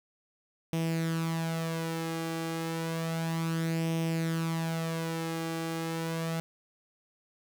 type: tone with flanger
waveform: sawtooth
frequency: 163.9 Hz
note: E3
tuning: 10 cents flat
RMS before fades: -32 dBFS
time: 0.73-6.4 s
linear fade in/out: 0 ms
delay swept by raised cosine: 0.34 to 2.54 ms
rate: 0.31 Hz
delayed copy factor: +0.55
effects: none